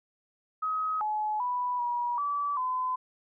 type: tone with pitch steps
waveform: sine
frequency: 1268 / 852 / 987 / 963 / 1153 / 1017 Hz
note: D#6 / G#5 / B5 / B5 / D6 / C6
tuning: +32 / +44 / -1 / -44 / -32 / -50 cents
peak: -27 dBFS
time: 0.62-2.96 s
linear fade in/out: 10 ms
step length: 390 ms
effects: none